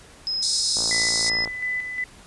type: tone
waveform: sine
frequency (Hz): 5110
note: D#8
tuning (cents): +45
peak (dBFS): -23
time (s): 0.27-1.45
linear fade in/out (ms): 0
type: band-pass noise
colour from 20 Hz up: pink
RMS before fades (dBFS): -26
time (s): 0.42-1.3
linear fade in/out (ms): 10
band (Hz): 3900 to 9600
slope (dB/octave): 96
type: click train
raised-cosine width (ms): 1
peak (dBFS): -20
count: 41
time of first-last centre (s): 0.77-1.475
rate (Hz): 56.7
type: tone with tremolo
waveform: sine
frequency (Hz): 2000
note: B6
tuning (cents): +21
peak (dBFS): -23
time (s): 0.91-2.04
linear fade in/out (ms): 2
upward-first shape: square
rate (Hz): 2.8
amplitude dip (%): 50
effects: pink hiss -48 dBFS RMS until 2.26 s + resampled to 24000 Hz